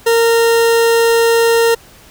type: tone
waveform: 40% pulse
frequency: 461.4 Hz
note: A#4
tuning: 18 cents flat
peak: -8 dBFS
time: 0.06-1.75 s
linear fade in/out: 10 ms
effects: pink hiss -42 dBFS RMS until 2.1 s